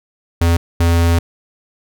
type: tone bursts at uneven times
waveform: square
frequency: 84.6 Hz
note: E2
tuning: 45 cents sharp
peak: -11 dBFS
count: 2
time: 0.41-0.57 / 0.8-1.19 s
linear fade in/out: 5 ms
effects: none